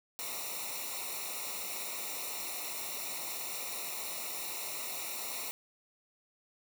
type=noise with comb filter; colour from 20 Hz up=white; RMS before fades=-39 dBFS; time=0.19-5.51 s; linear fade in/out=0 ms; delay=0.62 ms; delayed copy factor=-0.9; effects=none